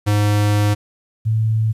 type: tone pair in turn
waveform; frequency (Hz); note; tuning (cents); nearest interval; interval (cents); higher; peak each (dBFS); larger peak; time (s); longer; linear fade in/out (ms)
square / sine; 103.83 / 110.46; G#2 / A2; 0 / +7; minor second; 107; second; -14; neither; 0.06-0.75 / 1.25-1.73; first; 20
effects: resampled to 32000 Hz + 9-bit